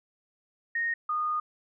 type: tone pair in turn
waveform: sine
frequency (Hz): 1857 / 1227.6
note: A#6 / D#6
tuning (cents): -7 / -24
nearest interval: perfect fifth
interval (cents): 717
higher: first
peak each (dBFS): -26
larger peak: neither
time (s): 0.75-0.94 / 1.09-1.4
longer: second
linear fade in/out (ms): 5
effects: none